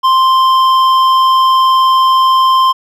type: tone with hard clipping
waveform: sine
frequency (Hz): 1046.5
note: C6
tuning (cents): 0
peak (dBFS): -8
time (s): 0.03-2.73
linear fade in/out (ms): 20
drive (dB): 8
effects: none